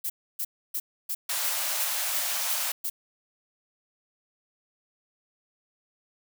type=noise bursts; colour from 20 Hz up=violet; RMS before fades=-30 dBFS; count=9; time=0.04-2.9 s; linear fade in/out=10 ms; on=60 ms; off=290 ms
type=high-pass noise; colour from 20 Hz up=white; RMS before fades=-29 dBFS; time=1.29-2.72 s; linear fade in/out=5 ms; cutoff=550 Hz; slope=96 dB/octave
effects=none